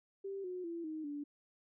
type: tone with pitch steps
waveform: sine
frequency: 392 / 363.6 / 337.3 / 312.9 / 290.3 Hz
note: G4 / F#4 / E4 / D#4 / D4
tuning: 0 / -30 / +40 / +10 / -20 cents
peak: -39 dBFS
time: 0.24-1.24 s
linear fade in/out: 10 ms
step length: 200 ms
effects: none